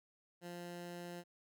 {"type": "tone", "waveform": "15% pulse", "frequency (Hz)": 174.61, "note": "F3", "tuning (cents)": 0, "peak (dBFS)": -39, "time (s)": [0.41, 1.24], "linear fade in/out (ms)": 50, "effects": []}